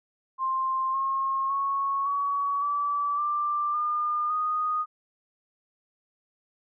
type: tone with pitch steps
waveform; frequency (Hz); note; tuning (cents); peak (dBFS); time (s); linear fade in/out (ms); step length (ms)
sine; 1053 / 1077.6 / 1102.8 / 1128.6 / 1155 / 1182 / 1209.6 / 1237.9; C6 / C#6 / C#6 / C#6 / D6 / D6 / D#6 / D#6; +11 / -49 / -9 / +31 / -29 / +11 / -49 / -9; -24; 0.38-4.86; 50; 560
effects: none